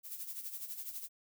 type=noise with tremolo; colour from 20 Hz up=violet; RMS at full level=-41 dBFS; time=0.03-1.09 s; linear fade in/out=50 ms; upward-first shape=sine; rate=12 Hz; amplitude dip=65%; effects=none